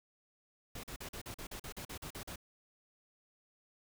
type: noise bursts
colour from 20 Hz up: pink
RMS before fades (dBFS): -45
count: 13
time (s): 0.75-2.359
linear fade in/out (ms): 5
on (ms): 85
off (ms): 42
effects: none